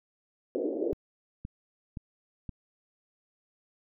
pink band-pass noise, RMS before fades -31 dBFS, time 0.55-0.93 s, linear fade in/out 0 ms, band 290 to 540 Hz, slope 48 dB/octave
click train, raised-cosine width 5 ms, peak -25 dBFS, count 4, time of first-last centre 0.93-2.493 s, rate 1.92 Hz
effects none

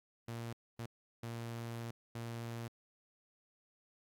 sawtooth tone bursts at uneven times, 116.54 Hz, A#2, in tune, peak -37 dBFS, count 4, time 0.28-0.53 / 0.79-0.86 / 1.23-1.91 / 2.15-2.68 s, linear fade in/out 5 ms, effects AAC 64 kbps

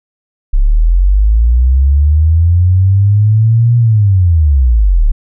sine linear two-way sweep, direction up then down, 32.54 to 120 to 32.54 Hz, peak -5 dBFS, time 0.53-5.12 s, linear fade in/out 10 ms, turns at 3.77 s, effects none

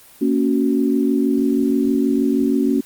sine chord, F# major, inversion first, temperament just, 231.2 / 277.5 / 370 Hz, A#3 / C#4 / F#4, -14 / +2 / 0 cents, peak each -19 / -17 / -22 dBFS, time 0.21-2.81 s, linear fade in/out 10 ms, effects white hiss -46 dBFS RMS until 2.85 s + Opus 32 kbps

